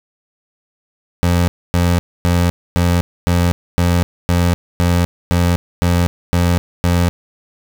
25% pulse tone bursts, 87.31 Hz, F2, in tune, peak -8 dBFS, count 12, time 1.23-7.09 s, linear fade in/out 0 ms, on 250 ms, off 260 ms, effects 7-bit

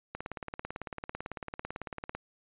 click train, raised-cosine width 0.5 ms, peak -22 dBFS, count 37, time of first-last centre 0.15-2.15 s, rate 18 Hz, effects resampled to 8000 Hz

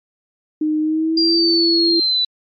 sine tone with pitch glide, 307.7 to 335.5 Hz, D#4 to E4, -19 to +31 cents, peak -15 dBFS, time 0.61-2 s, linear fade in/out 5 ms, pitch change +150 cents, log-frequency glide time 0.8-1.37 s
sine linear sweep, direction down, 4800 to 3951 Hz, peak -14 dBFS, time 1.17-2.25 s, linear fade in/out 5 ms
effects MP3 48 kbps

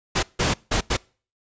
pink noise bursts at uneven times, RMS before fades -21 dBFS, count 4, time 0.15-0.23 / 0.39-0.54 / 0.71-0.81 / 0.9-0.97 s, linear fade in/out 10 ms, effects noise-tail reverb RT60 0.4 s tail -25 dB re dry + resampled to 16000 Hz

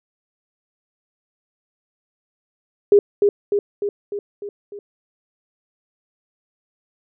sine tone with echo, 407.2 Hz, G#4, 34 cents flat, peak -7 dBFS, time 2.92-2.99 s, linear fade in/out 2 ms, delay 300 ms, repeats 6, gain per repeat -4 dB, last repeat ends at 4.79 s, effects none

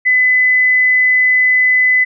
sine tone, 2010 Hz, B6, 30 cents sharp, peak -8 dBFS, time 0.05-2.05 s, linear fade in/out 20 ms, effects none

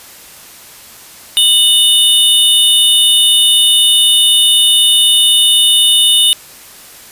square tone pair together, 2960 / 3632 Hz, F#7 / A#7, 0 / -46 cents, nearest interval major third, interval 354 cents, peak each -10 dBFS, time 1.37-6.33 s, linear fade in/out 0 ms, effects white hiss -36 dBFS RMS until 7.11 s + resampled to 32000 Hz

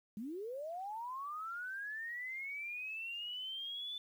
sine linear sweep, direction up, 196 to 3520 Hz, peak -40 dBFS, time 0.17-3.98 s, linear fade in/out 2 ms, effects 11-bit

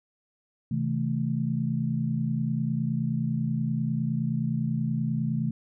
sine chord, A minor, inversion first, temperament equal with one note detuned, 130.81 / 160.77 / 220 Hz, C3 / E3 / A3, 0 / -43 / 0 cents, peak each -29 dBFS, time 0.71-5.51 s, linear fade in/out 5 ms, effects none

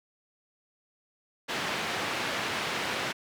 white band-pass noise, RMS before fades -32 dBFS, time 1.48-3.13 s, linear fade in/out 20 ms, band 130 to 2700 Hz, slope 12 dB/octave, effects none

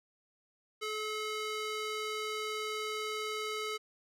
square tone with band-pass filter, 429.9 Hz, A4, 40 cents flat, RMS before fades -37 dBFS, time 0.81-3.78 s, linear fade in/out 20 ms, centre 2800 Hz, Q 0.53, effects none

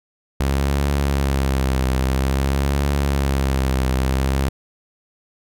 sawtooth tone with vibrato, 67.7 Hz, C#2, 40 cents flat, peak -13 dBFS, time 0.4-4.49 s, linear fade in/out 5 ms, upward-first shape triangle, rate 0.5 Hz, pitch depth 80 cents each way, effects none

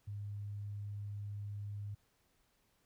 sine tone, 102.4 Hz, G#2, 24 cents flat, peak -40 dBFS, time 0.07-1.95 s, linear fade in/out 10 ms, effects pink hiss -75 dBFS RMS until 2.85 s

